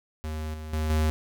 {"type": "tone with level steps", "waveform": "square", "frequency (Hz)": 77.78, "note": "D#2", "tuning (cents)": 0, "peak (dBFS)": [-31, -36, -26, -22], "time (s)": [0.24, 1.1], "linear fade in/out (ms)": 0, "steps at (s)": [0.54, 0.73, 0.9], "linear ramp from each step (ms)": 2, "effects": []}